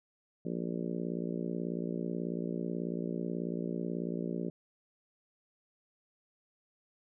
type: harmonic tone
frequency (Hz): 58.27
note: A#1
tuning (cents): 0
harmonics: 3 / 4 / 5 / 6 / 7 / 8 / 9 / 10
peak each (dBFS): -37 / -39 / -42 / -41 / -42 / -46 / -51 / -49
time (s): 0.45-4.5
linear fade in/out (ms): 5
effects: none